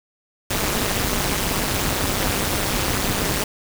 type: noise with amplitude modulation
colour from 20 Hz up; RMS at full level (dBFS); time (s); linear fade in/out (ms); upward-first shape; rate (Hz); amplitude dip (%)
pink; -18; 0.5-3.44; 5; sine; 205; 95
effects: none